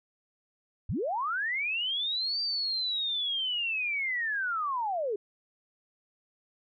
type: linear two-way sweep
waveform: sine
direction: up then down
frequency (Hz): 54.3 to 4699 to 386.7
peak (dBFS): -28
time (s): 0.89-5.16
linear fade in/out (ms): 5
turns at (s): 2.41
effects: none